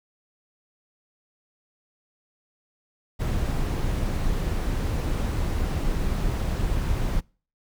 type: noise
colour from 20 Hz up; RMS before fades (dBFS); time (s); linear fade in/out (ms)
brown; -25; 3.19-7.21; 20
effects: noise-tail reverb RT60 0.4 s tail -26 dB re dry